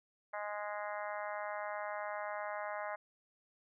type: harmonic tone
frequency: 207.7 Hz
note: G#3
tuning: in tune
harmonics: 3 / 4 / 5 / 6 / 7 / 8 / 9 / 10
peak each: -42 / -44 / -46 / -48 / -49 / -50 / -51 / -52 dBFS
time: 0.33-2.96 s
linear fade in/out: 10 ms
effects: none